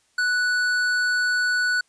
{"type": "tone with hard clipping", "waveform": "sine", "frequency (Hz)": 1480, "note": "F#6", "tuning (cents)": 0, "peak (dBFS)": -21, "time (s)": [0.18, 1.81], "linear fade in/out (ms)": 5, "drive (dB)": 10, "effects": ["white hiss -64 dBFS RMS until 1.88 s", "resampled to 22050 Hz"]}